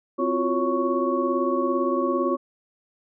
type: tone cluster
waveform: sine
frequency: 260.1 / 343.4 / 361.1 / 554 / 1112 Hz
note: C4 / F4 / F#4 / C#5 / C#6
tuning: -10 / -29 / -42 / -1 / +5 cents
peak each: -27 dBFS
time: 0.18-2.37 s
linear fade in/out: 20 ms
effects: none